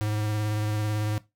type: tone with vibrato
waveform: square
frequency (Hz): 106.2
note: G#2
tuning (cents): +39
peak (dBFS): -26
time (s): 0.01-1.18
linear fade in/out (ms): 0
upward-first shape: sine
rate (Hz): 18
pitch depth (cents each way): 20
effects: noise-tail reverb RT60 0.2 s tail -17 dB re dry